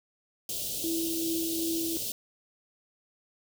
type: band-stop noise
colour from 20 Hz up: white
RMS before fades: -34 dBFS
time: 0.49-2.12 s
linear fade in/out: 2 ms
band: 630 to 2900 Hz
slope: 48 dB/octave
type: tone with tremolo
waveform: sine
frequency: 330 Hz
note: E4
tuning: 2 cents sharp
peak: -28 dBFS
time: 0.84-1.97 s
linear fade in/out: 0 ms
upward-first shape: triangle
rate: 2.6 Hz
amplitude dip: 35%
effects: none